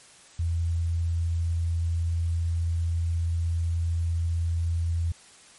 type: tone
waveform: sine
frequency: 84 Hz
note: E2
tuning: 33 cents sharp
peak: -23 dBFS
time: 0.39-5.12 s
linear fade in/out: 5 ms
effects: white hiss -52 dBFS RMS until 5.58 s + MP3 48 kbps